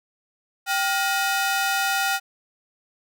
sawtooth ring-modulated tone, 1100 Hz, C#6, 14 cents flat, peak -14 dBFS, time 0.66-2.2 s, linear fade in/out 50 ms, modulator 319 Hz, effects none

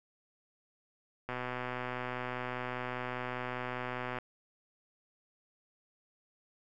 click train, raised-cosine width 0.5 ms, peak -22 dBFS, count 363, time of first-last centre 1.29-4.186 s, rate 125 Hz, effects none

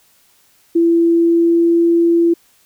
sine tone with pitch glide, 336.1 to 338.2 Hz, E4 to E4, +34 to +44 cents, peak -9 dBFS, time 0.75-2.34 s, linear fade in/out 10 ms, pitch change +10 cents, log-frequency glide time 1.11-1.82 s, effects white hiss -54 dBFS RMS until 2.65 s

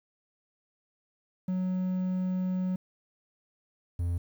triangle tone pair in turn, 184.6 / 86.47 Hz, F#3 / F2, -4 / -17 cents, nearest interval octave + minor second, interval 1313 cents, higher first, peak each -25 dBFS, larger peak neither, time 1.48-2.76 / 3.99-4.18 s, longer first, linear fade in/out 5 ms, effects 10-bit

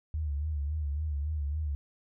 sine tone with vibrato, 74.4 Hz, D2, 23 cents sharp, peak -29 dBFS, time 0.14-1.75 s, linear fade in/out 0 ms, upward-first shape sine, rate 3.6 Hz, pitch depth 89 cents each way, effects none

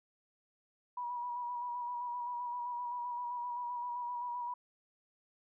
sine tone with vibrato, 970 Hz, B5, 31 cents flat, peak -36 dBFS, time 0.97-4.54 s, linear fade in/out 5 ms, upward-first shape square, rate 7.7 Hz, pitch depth 24 cents each way, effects none

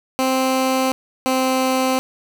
15% pulse tone pair in turn, 261.6 / 260.3 Hz, C4 / C4, 0 / -9 cents, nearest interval unison, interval 9 cents, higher first, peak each -10 / -10 dBFS, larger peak neither, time 0.19-0.92 / 1.26-1.99 s, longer neither, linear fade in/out 0 ms, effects none

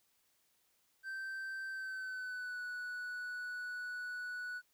triangle tone with pitch glide, 1557 to 1476.4 Hz, G6 to F#6, -12 to -4 cents, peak -38 dBFS, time 1.03-4.62 s, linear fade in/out 50 ms, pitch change -92 cents, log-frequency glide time 1.69-2.61 s, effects white hiss -75 dBFS RMS until 4.73 s

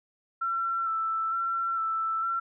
sine tone with vibrato, 1339 Hz, E6, 27 cents sharp, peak -26 dBFS, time 0.41-2.4 s, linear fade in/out 10 ms, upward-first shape square, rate 1.1 Hz, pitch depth 19 cents each way, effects none

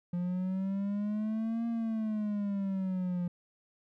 triangle exponential two-way sweep, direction up then down, 174.61 to 233.1 to 174.61 Hz, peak -28 dBFS, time 0.13-3.28 s, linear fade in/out 5 ms, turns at 1.67 s, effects none

